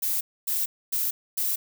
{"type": "noise bursts", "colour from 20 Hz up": "violet", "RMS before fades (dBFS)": -26, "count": 4, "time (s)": [0.02, 1.56], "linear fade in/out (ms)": 10, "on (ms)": 190, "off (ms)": 260, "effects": []}